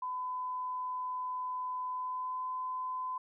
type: tone with pitch glide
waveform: sine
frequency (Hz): 1008 to 1017.4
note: B5 to C6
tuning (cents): +35 to -49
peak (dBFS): -34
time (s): 0.02-3.18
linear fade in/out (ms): 5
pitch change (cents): +16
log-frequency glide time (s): 1.89-2.46
effects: none